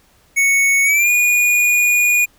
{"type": "tone with pitch glide", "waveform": "square", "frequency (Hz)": [2217, 2446], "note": ["C#7", "D#7"], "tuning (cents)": [0, -30], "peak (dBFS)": -12, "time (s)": [0.36, 2.26], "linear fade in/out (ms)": 20, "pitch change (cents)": 170, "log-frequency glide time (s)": [0.84, 1.1], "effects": ["pink hiss -54 dBFS RMS until 2.38 s"]}